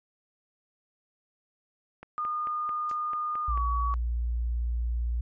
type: click train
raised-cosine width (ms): 0.5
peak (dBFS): -28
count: 8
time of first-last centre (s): 2.03-3.575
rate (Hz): 4.53
type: tone with pitch glide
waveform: sine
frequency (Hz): 1220 to 1131.7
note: D#6 to C#6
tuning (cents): -34 to +35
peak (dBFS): -28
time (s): 2.18-3.94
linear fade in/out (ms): 0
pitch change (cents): -131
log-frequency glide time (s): 3.48-3.58
type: noise with exponential decay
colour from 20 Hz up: blue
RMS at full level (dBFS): -41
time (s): 2.89-2.99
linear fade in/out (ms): 5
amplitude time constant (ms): 21
type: tone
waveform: sine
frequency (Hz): 58.9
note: A#1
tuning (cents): +19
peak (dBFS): -26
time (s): 3.48-5.21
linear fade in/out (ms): 5
effects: resampled to 16000 Hz